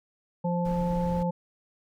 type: harmonic tone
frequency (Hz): 174.61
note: F3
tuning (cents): 0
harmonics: 1 / 3 / 5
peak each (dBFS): -26 / -31 / -33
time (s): 0.44-1.31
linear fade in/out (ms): 10
type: noise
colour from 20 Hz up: brown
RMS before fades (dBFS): -37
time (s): 0.65-1.23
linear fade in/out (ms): 2
effects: none